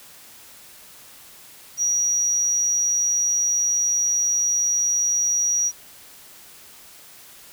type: tone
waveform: sine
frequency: 5770 Hz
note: F#8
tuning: 44 cents flat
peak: -18 dBFS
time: 1.77-5.72 s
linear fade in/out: 50 ms
effects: white hiss -46 dBFS RMS until 7.52 s